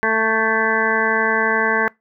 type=harmonic tone with a mistuned harmonic; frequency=222.1 Hz; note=A3; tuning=16 cents sharp; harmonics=1 / 2 / 3 / 4 / 5 / 7 / 8 / 9; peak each=-27 / -22 / -27 / -24 / -24 / -21 / -22 / -25 dBFS; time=0.03-1.88 s; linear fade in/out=0 ms; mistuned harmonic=8; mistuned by=-33 cents; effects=noise-tail reverb RT60 0.2 s tail -24 dB re dry